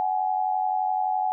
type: tone pair together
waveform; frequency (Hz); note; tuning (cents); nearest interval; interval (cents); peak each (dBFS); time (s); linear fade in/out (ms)
sine; 749 / 840.7; F#5 / G#5; +21 / +21; major second; 200; -24 / -26; 0-1.32; 0
effects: none